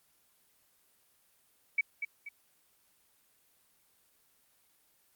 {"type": "tone with echo", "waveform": "sine", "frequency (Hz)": 2277, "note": "C#7", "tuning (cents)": 46, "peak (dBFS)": -24, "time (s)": [1.78, 1.81], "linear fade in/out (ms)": 5, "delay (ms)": 240, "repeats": 2, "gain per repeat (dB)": -8, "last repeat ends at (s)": 2.29, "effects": ["white hiss -69 dBFS RMS until 5.15 s", "Opus 24 kbps"]}